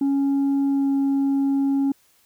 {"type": "tone with pitch glide", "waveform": "sine", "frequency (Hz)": [277.2, 275.4], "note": ["C#4", "C#4"], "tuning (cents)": [0, -11], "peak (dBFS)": -15, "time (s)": [0.01, 1.92], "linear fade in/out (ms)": 5, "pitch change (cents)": -11, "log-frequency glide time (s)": [0.69, 0.89], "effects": ["tanh soft clip ceiling -17 dBFS", "white hiss -60 dBFS RMS until 2.25 s"]}